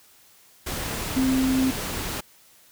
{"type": "tone in noise", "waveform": "sine", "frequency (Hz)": 261.6, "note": "C4", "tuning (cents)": 0, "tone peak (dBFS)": -19, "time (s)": [1.16, 1.71], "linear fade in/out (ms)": 10, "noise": "pink", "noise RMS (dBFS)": -30, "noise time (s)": [0.66, 2.21], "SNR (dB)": 8, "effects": ["white hiss -55 dBFS RMS until 2.71 s"]}